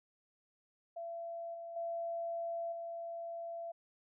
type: tone with level steps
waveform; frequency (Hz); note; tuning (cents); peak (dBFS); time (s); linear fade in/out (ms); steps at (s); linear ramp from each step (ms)
sine; 675; E5; +41; -40 / -43 / -36 / -40; 0.96-3.72; 10; 1.54 / 1.76 / 2.72; 5
effects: none